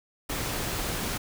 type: noise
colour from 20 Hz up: pink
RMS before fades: -31 dBFS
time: 0.29-1.18 s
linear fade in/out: 10 ms
effects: none